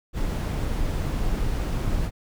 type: noise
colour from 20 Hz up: brown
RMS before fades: -25 dBFS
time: 0.13-2.11 s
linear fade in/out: 50 ms
effects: none